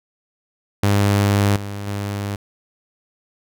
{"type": "tone with level steps", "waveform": "sawtooth", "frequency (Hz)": 101.1, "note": "G#2", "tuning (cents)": -46, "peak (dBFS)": [-10, -23, -19], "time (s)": [0.83, 2.36], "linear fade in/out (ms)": 5, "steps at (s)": [1.56, 1.87], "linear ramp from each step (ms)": 5, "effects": []}